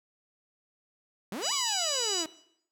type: exponential two-way sweep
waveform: sawtooth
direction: up then down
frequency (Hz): 174.61 to 1182 to 308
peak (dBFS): -30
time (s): 1.32-2.26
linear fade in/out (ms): 2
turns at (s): 1.53
type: harmonic tone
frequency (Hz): 983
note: B5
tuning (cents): -8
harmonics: 3 / 4 / 5 / 6 / 7 / 8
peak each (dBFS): -34 / -38 / -33 / -37 / -36 / -37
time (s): 1.41-2.26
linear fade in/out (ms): 50
effects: noise-tail reverb RT60 0.7 s tail -18 dB re dry